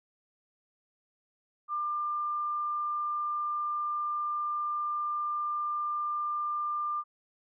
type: tone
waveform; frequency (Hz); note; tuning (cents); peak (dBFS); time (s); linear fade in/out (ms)
sine; 1195; D6; +30; -29; 1.68-7.04; 50
effects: none